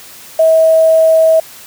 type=tone with quantisation; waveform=sine; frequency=644 Hz; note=E5; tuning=41 cents flat; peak=-5 dBFS; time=0.39-1.4 s; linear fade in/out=5 ms; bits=5; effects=white hiss -35 dBFS RMS until 1.66 s + high-pass 60 Hz 12 dB/octave